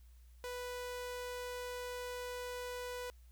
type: tone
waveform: sawtooth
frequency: 493.9 Hz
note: B4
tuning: in tune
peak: -37 dBFS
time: 0.44-3.1 s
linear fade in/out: 0 ms
effects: added 60 Hz sine -56 dBFS peak until 3.31 s + white hiss -73 dBFS RMS until 3.31 s